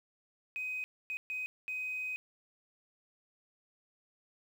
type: tone bursts at uneven times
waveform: sine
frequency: 2514 Hz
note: D#7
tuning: 17 cents sharp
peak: -34 dBFS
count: 4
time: 0.56-0.84 / 1.1-1.17 / 1.3-1.46 / 1.68-2.16 s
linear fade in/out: 0 ms
effects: tanh soft clip ceiling -30 dBFS + 10-bit